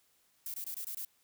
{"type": "noise bursts", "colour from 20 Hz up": "violet", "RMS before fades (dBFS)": -40, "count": 6, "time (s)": [0.46, 1.05], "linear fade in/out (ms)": 2, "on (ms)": 80, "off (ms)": 22, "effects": ["white hiss -71 dBFS RMS until 1.23 s"]}